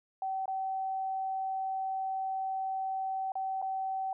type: tone with dropouts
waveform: sine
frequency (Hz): 766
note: G5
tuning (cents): -40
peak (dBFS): -31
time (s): 0.22-4.13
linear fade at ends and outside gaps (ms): 2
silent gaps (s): 0.457-0.479 / 3.32-3.354 / 3.617-3.624
effects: none